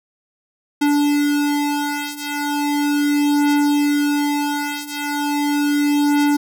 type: beating tone pair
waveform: square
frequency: 290.5 / 290.87 Hz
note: D4 / D4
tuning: -19 / -17 cents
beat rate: 0.37 Hz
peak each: -21 / -19 dBFS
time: 0.81-6.37 s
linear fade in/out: 10 ms
effects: none